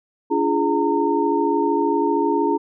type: tone cluster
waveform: sine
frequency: 288.8 / 341.7 / 417.2 / 916 Hz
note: D4 / F4 / G#4 / A#5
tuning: -29 / -38 / +8 / -31 cents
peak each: -22 dBFS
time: 0.3-2.58 s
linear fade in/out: 20 ms
effects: none